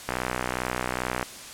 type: click train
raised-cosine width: 0.5 ms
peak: -11 dBFS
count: 72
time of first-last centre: 0.09-1.228 s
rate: 62.4 Hz
effects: white hiss -41 dBFS RMS until 1.53 s + low-pass 10000 Hz 12 dB/octave